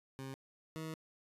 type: tone pair in turn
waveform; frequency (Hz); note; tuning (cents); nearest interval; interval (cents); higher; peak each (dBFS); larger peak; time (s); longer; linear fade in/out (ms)
20% pulse; 134 / 159.05; C3 / D#3; +42 / +38; minor third; 296; second; -38 / -36; second; 0.19-0.34 / 0.76-0.94; second; 0
effects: resampled to 32000 Hz